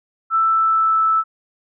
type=tone with pitch glide; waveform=sine; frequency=1325 to 1314.3 Hz; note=E6 to E6; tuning=+9 to -6 cents; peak=-13 dBFS; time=0.3-1.24 s; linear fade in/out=50 ms; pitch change=-15 cents; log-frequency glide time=0.47-1.02 s; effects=none